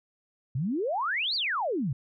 sine exponential two-way sweep, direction up then down, 117.9 to 4800 to 117.9 Hz, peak -26 dBFS, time 0.55-1.93 s, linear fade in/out 5 ms, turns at 1.35 s, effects none

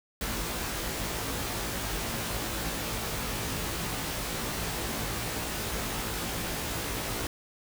pink noise with comb filter, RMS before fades -33 dBFS, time 0.21-7.27 s, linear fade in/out 2 ms, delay 18 ms, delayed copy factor +1, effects none

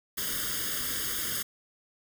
white noise with comb filter, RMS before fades -32 dBFS, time 0.17-1.43 s, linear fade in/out 10 ms, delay 0.6 ms, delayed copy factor +1, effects none

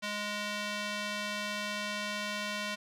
square tone with band-pass filter, 207.7 Hz, G#3, in tune, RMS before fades -36 dBFS, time 0.02-2.76 s, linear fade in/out 20 ms, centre 2900 Hz, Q 0.76, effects none

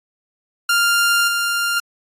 sawtooth tone with level steps, 1396.9 Hz, F6, in tune, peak -10 / -14 dBFS, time 0.69-1.8 s, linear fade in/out 5 ms, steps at 1.27 s, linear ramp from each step 5 ms, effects AAC 48 kbps

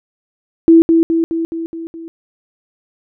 sine tone with echo, 329.6 Hz, E4, in tune, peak -3 dBFS, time 0.68-0.82 s, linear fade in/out 0 ms, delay 210 ms, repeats 6, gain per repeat -4 dB, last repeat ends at 2.08 s, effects none

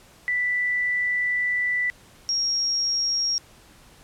sine tone pair in turn, 1975.5 / 5588 Hz, B6 / F8, 0 / 0 cents, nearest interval octave + tritone, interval 1800 cents, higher second, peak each -21 dBFS, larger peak neither, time 0.28-1.9 / 2.29-3.38 s, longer first, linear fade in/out 0 ms, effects pink hiss -52 dBFS RMS until 4.03 s + low-pass 12000 Hz 12 dB/octave

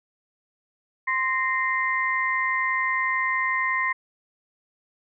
sine tone cluster, 1045 / 1848 / 2079 Hz, C6 / A#6 / C7, -2 / -16 / -12 cents, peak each -26 dBFS, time 1.07-3.93 s, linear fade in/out 10 ms, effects none

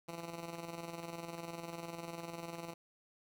10% pulse tone with tremolo, 168.5 Hz, E3, 38 cents sharp, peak -33 dBFS, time 0.08-2.74 s, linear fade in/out 10 ms, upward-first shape square, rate 20 Hz, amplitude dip 50%, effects none

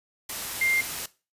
sine tone in noise, 2100 Hz, C7, 6 cents sharp, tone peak -21 dBFS, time 0.61-0.81 s, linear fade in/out 5 ms, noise white, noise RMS -33 dBFS, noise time 0.29-1.06 s, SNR +9 dB, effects noise-tail reverb RT60 0.3 s tail -18 dB re dry + resampled to 32000 Hz

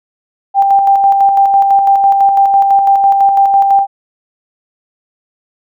sine tone with tremolo, 790 Hz, G5, 13 cents sharp, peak -4 dBFS, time 0.54-3.87 s, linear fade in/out 50 ms, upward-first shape square, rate 6 Hz, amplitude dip 35%, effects none

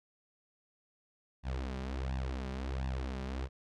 sawtooth tone with flanger, 65.41 Hz, C2, in tune, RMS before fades -37 dBFS, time 1.43-3.49 s, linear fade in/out 50 ms, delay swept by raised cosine 1.1 to 5.1 ms, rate 1.4 Hz, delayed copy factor +0.9, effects low-pass 5000 Hz 12 dB/octave

